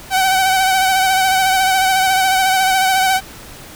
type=tone with vibrato; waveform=sawtooth; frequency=759 Hz; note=F#5; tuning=44 cents sharp; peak=-8 dBFS; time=0.1-3.21 s; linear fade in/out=50 ms; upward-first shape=sine; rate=14 Hz; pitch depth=36 cents each way; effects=pink hiss -36 dBFS RMS until 3.75 s